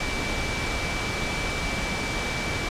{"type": "tone in noise", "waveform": "sine", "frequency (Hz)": 2316, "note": "D7", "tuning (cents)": -25, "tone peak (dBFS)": -32, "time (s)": [0, 2.69], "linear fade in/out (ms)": 5, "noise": "pink", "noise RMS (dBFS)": -28, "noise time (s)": [0, 2.69], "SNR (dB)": -7, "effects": ["low-pass 6000 Hz 12 dB/octave"]}